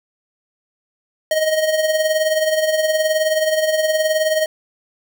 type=tone with tremolo; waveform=square; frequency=626 Hz; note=D#5; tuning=10 cents sharp; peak=-13 dBFS; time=1.31-4.46 s; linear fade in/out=2 ms; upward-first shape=triangle; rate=19 Hz; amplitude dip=65%; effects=none